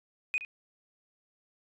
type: tone with echo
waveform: sine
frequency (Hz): 2489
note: D#7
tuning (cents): 0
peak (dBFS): -25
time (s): 0.34-0.38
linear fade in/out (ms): 0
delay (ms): 69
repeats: 1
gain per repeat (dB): -13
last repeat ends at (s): 0.449
effects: tanh soft clip ceiling -22 dBFS